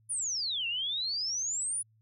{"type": "exponential two-way sweep", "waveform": "sine", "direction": "down then up", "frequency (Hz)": [10000, 2686, 10000], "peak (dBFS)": -30, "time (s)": [0.09, 1.83], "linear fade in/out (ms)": 20, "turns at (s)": 0.67, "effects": ["added 110 Hz sine -63 dBFS peak until 2.01 s"]}